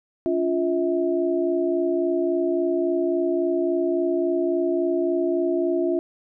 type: tone cluster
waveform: sine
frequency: 285 / 348.6 / 646 Hz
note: C#4 / F4 / E5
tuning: +48 / -3 / -35 cents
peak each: -27 / -21 / -27 dBFS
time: 0.26-5.99 s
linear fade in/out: 0 ms
effects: none